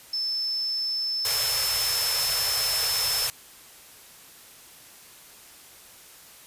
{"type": "tone", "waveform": "sine", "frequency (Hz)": 5270, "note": "E8", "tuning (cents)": -1, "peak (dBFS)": -25, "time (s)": [0.13, 3.27], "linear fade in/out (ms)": 5}
{"type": "band-stop noise", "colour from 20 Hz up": "white", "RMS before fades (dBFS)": -27, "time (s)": [1.25, 3.3], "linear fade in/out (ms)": 0, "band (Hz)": [150, 420], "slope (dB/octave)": 96}
{"effects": ["white hiss -49 dBFS RMS until 6.46 s", "resampled to 32000 Hz"]}